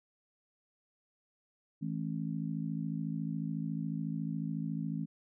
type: harmonic tone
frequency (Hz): 54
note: A1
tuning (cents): -32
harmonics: 3 / 4 / 5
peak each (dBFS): -36 / -38 / -40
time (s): 1.81-5.06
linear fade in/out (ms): 20
effects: none